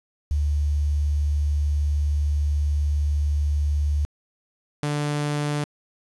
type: tone pair in turn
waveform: sine / sawtooth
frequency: 73.42 / 147.19 Hz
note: D2 / D3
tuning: 0 / +4 cents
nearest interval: octave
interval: 1204 cents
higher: second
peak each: -19 dBFS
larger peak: neither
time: 0.31-4.05 / 4.83-5.64 s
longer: first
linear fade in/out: 0 ms
effects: resampled to 24000 Hz + 8-bit